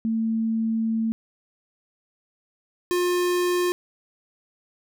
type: tone pair in turn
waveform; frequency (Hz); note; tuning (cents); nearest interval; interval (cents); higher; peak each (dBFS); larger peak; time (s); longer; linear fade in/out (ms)
sine / square; 224.2 / 355.9; A3 / F4; +33 / +33; minor sixth; 800; second; -21; neither; 0.05-1.12 / 2.91-3.72; first; 0
effects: none